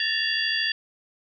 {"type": "tone cluster", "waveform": "sine", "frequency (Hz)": [1753, 1826, 2784, 3382, 4677], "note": ["A6", "A#6", "F7", "G#7", "D8"], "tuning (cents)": [-7, -36, -6, 31, -8], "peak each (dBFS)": -29, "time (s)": [0, 0.72], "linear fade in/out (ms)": 2, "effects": []}